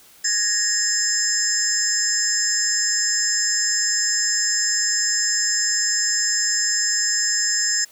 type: tone cluster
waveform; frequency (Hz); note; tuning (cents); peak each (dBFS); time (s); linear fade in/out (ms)
sine; 1681 / 1859 / 5170 / 6390 / 7300; G#6 / A#6 / E8 / G8 / A#8; +20 / -5 / -34 / +32 / -37; -29 / -28 / -23 / -29 / -21; 0.24-7.85; 10
effects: white hiss -50 dBFS RMS until 7.91 s